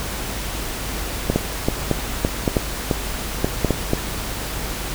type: clicks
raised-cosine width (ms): 2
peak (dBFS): -3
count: 12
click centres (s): 1.3 / 1.36 / 1.685 / 1.913 / 2.249 / 2.478 / 2.568 / 2.912 / 3.445 / 3.647 / 3.707 / 3.934
effects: added 50 Hz sine -30 dBFS peak until 4.94 s + pink hiss -28 dBFS RMS until 4.94 s